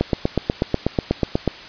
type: click train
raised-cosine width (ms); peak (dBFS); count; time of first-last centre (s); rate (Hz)
2; -3; 13; 0.01-1.477; 8.18
effects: white hiss -37 dBFS RMS until 1.68 s + resampled to 11025 Hz